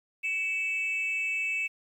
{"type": "tone pair together", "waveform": "sine", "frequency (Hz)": [2256, 2631], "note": ["C#7", "E7"], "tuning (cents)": [30, -4], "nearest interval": "minor third", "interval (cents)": 266, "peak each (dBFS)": [-32, -27], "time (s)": [0.23, 1.68], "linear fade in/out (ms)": 20, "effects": ["tanh soft clip ceiling -23 dBFS", "10-bit"]}